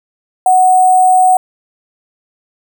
sine tone with sample-and-hold, 740 Hz, F#5, in tune, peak -5 dBFS, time 0.46-1.37 s, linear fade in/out 2 ms, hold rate 8820 Hz, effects none

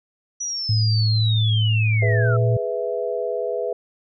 sine linear sweep, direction down, 5900 to 1294 Hz, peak -24 dBFS, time 0.4-2.37 s, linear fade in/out 10 ms
sine tone with pitch glide, 109.1 to 115.59 Hz, A2 to A#2, -14 to -14 cents, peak -16 dBFS, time 0.69-2.57 s, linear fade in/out 5 ms, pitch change +100 cents, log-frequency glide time 2.12-2.26 s
sine chord, E major, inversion first, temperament equal, 415.3 / 493.9 / 659.3 Hz, G#4 / B4 / E5, 0 / 0 / 0 cents, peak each -27 / -25 / -27 dBFS, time 2.02-3.73 s, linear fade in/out 5 ms
effects none

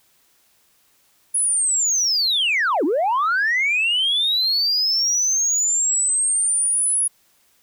sine linear two-way sweep, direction down then up, 10480 to 261.6 to 10480 Hz, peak -15 dBFS, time 1.34-7.08 s, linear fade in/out 10 ms, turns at 2.84 s, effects tanh soft clip ceiling -14 dBFS + white hiss -60 dBFS RMS until 7.62 s

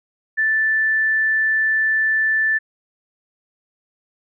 sine tone, 1760 Hz, A6, in tune, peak -15 dBFS, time 0.37-2.59 s, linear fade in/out 20 ms, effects none

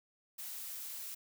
blue noise, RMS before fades -44 dBFS, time 0.38-1.15 s, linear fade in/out 10 ms, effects none

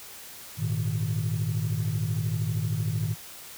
sine chord, Ab suspended second, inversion none, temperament just, 103.83 / 116.8 / 155.74 Hz, Ab2 / Bb2 / Eb3, 0 / +4 / +2 cents, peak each -28 dBFS, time 0.57-3.16 s, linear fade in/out 50 ms, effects tanh soft clip ceiling -20 dBFS + white hiss -44 dBFS RMS until 3.57 s

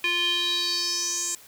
square tone with band-pass filter sweep, 349.2 Hz, F4, in tune, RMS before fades -26 dBFS, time 0.04-1.35 s, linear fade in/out 2 ms, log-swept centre 2600 to 7500 Hz, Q 5.6, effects white hiss -50 dBFS RMS until 1.47 s

